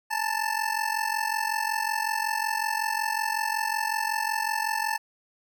25% pulse ring-modulated tone, 880 Hz, A5, in tune, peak -19 dBFS, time 0.1-4.98 s, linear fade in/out 20 ms, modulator 22.7 Hz, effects none

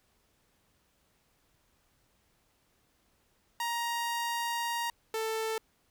sawtooth tone pair in turn, 939 / 443.1 Hz, A#5 / A4, +12 / +12 cents, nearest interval octave + minor second, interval 1300 cents, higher first, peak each -27 dBFS, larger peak neither, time 3.6-4.9 / 5.14-5.58 s, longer first, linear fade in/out 2 ms, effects pink hiss -71 dBFS RMS until 5.9 s

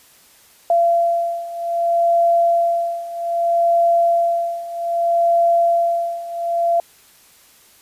sine beating tone pair, 682 / 682.63 Hz, F5 / F5, -41 / -40 cents, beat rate 0.63 Hz, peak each -19 / -16 dBFS, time 0.7-6.8 s, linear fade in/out 2 ms, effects white hiss -50 dBFS RMS until 7.81 s + resampled to 32000 Hz

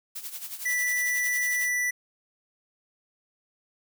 blue noise with tremolo, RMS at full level -35 dBFS, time 0.15-1.69 s, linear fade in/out 10 ms, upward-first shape sine, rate 11 Hz, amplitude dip 70%
square tone, 1972 Hz, B6, 3 cents flat, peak -25 dBFS, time 0.65-1.91 s, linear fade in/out 10 ms
effects none

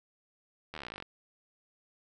slowing click train, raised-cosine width 0.3 ms, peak -25 dBFS, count 18, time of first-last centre 0.74-1.024 s, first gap 12 ms, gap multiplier 1.04, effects none

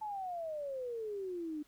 sine exponential sweep, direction down, 875 to 293.7 Hz, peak -37 dBFS, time 0.01-1.63 s, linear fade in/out 10 ms, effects pink hiss -68 dBFS RMS until 1.67 s

